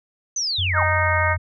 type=linear sweep; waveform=sine; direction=down; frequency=6272 to 691 Hz; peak=-21 dBFS; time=0.36-0.83 s; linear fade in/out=5 ms
type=tone with pitch glide; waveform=sine; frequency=90.7 to 88.63 Hz; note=F#2 to F2; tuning=-34 to +26 cents; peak=-22 dBFS; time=0.58-1.38 s; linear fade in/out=10 ms; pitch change=-40 cents; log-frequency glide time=1.03-1.14 s
type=harmonic tone; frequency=309.6 Hz; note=D#4; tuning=9 cents flat; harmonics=2 / 3 / 4 / 5 / 6 / 7; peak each=-25 / -25 / -25 / -25 / -25 / -25 dBFS; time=0.73-1.37 s; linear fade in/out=50 ms
effects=none